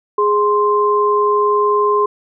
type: tone pair together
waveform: sine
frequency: 415.3 / 1046.5 Hz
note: G#4 / C6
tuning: 0 / 0 cents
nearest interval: octave + major third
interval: 1600 cents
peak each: -14 dBFS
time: 0.18-2.06 s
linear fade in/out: 5 ms
effects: none